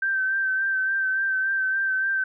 sine tone with vibrato, 1555 Hz, G6, 14 cents flat, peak -21 dBFS, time 0.02-2.24 s, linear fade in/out 5 ms, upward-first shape sine, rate 3.5 Hz, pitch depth 28 cents each way, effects none

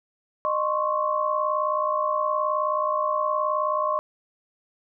sine tone cluster, 611 / 1054 / 1113 Hz, D#5 / C6 / C#6, -32 / +12 / +7 cents, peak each -26 dBFS, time 0.45-3.99 s, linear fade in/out 0 ms, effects none

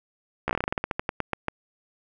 slowing click train, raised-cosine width 0.5 ms, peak -10 dBFS, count 18, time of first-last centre 0.48-1.483 s, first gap 14 ms, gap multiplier 1.16, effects none

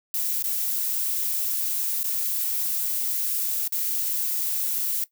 violet noise with dropouts, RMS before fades -26 dBFS, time 0.14-5.04 s, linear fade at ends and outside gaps 2 ms, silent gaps 0.425-0.44 / 2.032-2.042 / 3.678-3.722 s, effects noise-tail reverb RT60 0.1 s tail -17 dB re dry

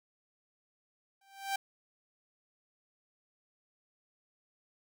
sawtooth tone with exponential growth, 784 Hz, G5, in tune, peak -25 dBFS, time 1.21-1.56 s, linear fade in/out 5 ms, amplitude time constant 74 ms, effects none

